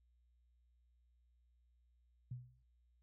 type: tone with exponential decay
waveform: sine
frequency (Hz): 124.2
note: B2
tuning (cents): +10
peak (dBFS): -40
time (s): 2.31-2.63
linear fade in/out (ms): 5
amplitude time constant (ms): 69
effects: noise-tail reverb RT60 0.2 s tail -26 dB re dry + added 60 Hz sine -70 dBFS peak until 3.02 s